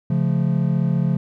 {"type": "chord", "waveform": "triangle", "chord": "Db augmented", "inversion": "none", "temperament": "just", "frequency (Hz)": [138.59, 173.24, 216.5], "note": ["Db3", "F3", "A3"], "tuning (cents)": [0, -14, -28], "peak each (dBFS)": [-18, -18, -24], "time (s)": [0.1, 1.17], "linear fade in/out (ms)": 5, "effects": []}